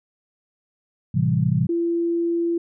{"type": "chord", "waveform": "sine", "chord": "A minor seventh", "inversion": "none", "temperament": "equal", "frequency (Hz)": [110, 130.81, 164.81, 196], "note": ["A2", "C3", "E3", "G3"], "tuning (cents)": [0, 0, 0, 0], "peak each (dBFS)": [-24, -21, -21, -26], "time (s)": [1.14, 1.67], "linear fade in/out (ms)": 10}
{"type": "tone", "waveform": "sine", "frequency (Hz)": 339.2, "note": "E4", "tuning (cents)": 50, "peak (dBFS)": -19, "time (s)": [1.69, 2.58], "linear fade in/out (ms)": 5}
{"effects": []}